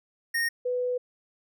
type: tone pair in turn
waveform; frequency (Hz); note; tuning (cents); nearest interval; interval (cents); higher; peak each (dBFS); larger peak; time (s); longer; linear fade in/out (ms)
square / sine; 1852 / 496.5; A#6 / B4; -12 / +9; octave + major seventh; 2279; first; -25; neither; 0.34-0.49 / 0.65-0.98; second; 10
effects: none